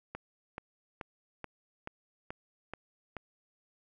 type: click train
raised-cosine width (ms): 0.5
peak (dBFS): -24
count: 8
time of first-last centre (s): 0.15-3.167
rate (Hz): 2.32
effects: none